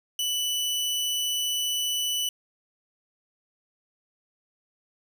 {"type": "tone", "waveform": "sawtooth", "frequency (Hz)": 2975, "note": "F#7", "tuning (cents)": 9, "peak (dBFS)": -22, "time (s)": [0.19, 2.29], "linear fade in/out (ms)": 2, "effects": []}